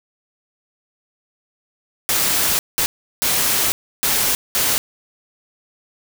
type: noise bursts at uneven times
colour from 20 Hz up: white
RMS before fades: -18 dBFS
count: 5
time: 2.09-2.59 / 2.78-2.86 / 3.22-3.72 / 4.03-4.35 / 4.55-4.78 s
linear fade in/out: 0 ms
effects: none